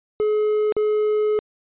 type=tone with dropouts; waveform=triangle; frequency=424.9 Hz; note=G#4; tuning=40 cents sharp; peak=-15 dBFS; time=0.2-1.39 s; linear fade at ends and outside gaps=0 ms; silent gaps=0.723-0.766 s; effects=resampled to 8000 Hz